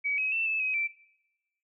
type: tone with pitch steps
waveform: sine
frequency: 2272 / 2545 / 2672 / 2618 / 2533 / 2338 Hz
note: C#7 / D#7 / E7 / E7 / D#7 / D7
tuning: +42 / +39 / +23 / -13 / +30 / -8 cents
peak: -26 dBFS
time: 0.04-0.88 s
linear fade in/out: 20 ms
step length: 140 ms
effects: noise-tail reverb RT60 1.0 s tail -22 dB re dry